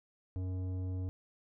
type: tone with tanh clipping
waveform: sine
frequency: 92.5 Hz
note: F#2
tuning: in tune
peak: -36 dBFS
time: 0.36-1.09 s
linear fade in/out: 0 ms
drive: 12 dB
effects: none